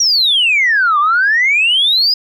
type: exponential two-way sweep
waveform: sine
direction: down then up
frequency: 5840 to 1147 to 5060 Hz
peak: -8 dBFS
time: 0-2.14 s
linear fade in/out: 5 ms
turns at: 0.99 s
effects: tanh soft clip ceiling -5 dBFS